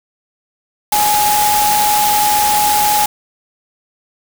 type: tone in noise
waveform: sine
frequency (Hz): 836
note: G#5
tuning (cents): +11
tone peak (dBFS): -12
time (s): 0.92-3.06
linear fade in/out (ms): 5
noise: white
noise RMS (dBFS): -17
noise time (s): 0.92-3.06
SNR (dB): +2
effects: none